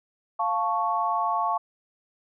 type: chord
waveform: sine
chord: F augmented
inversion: none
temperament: equal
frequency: 698.5 / 880 / 1108.7 Hz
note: F5 / A5 / C#6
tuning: 0 / 0 / 0 cents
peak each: -28 / -27 / -26 dBFS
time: 0.39-1.58 s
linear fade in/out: 10 ms
effects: none